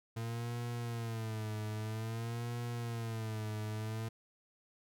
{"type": "tone with vibrato", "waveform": "40% pulse", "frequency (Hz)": 113.2, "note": "A2", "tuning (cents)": 50, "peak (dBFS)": -36, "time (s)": [0.16, 4.09], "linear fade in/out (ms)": 10, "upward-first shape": "sine", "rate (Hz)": 0.51, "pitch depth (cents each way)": 95, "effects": []}